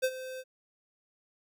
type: tone with ADSR envelope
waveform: square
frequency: 517 Hz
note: C5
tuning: 21 cents flat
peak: -24 dBFS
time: 0.02-0.44 s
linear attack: 22 ms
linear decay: 57 ms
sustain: -15 dB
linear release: 45 ms
effects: none